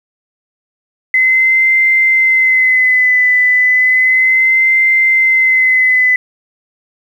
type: tone with vibrato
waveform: sine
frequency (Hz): 2039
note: C7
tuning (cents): -45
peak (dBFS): -7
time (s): 1.14-6.16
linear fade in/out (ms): 2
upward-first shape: sine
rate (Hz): 0.33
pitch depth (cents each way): 36
effects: 7-bit